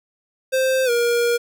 square tone with pitch glide, 523.3 to 474.4 Hz, C5 to A#4, 0 to +30 cents, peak -17 dBFS, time 0.52-1.38 s, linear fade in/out 20 ms, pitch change -170 cents, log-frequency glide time 0.85-0.9 s, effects none

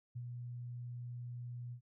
sine tone with ADSR envelope, 121.5 Hz, B2, 28 cents flat, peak -39 dBFS, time 0.15-1.81 s, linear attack 15 ms, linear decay 53 ms, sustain -3 dB, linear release 86 ms, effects none

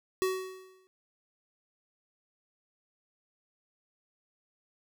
square tone with exponential decay, 375.2 Hz, F#4, 24 cents sharp, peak -25 dBFS, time 0.22-0.87 s, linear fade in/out 0 ms, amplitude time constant 140 ms, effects none

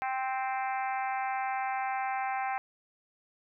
harmonic tone, 261.6 Hz, C4, in tune, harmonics 3 / 4 / 5 / 6 / 7 / 8 / 9 / 10, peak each -31 / -39 / -43 / -41 / -45 / -42 / -45 / -50 dBFS, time 0.02-2.58 s, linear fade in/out 0 ms, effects none

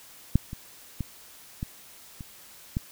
clicks, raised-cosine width 5 ms, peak -6 / -23 / -17 / -18 / -26 / -14 dBFS, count 6, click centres 0.356 / 0.531 / 1.007 / 1.629 / 2.208 / 2.769 s, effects white hiss -50 dBFS RMS until 2.91 s

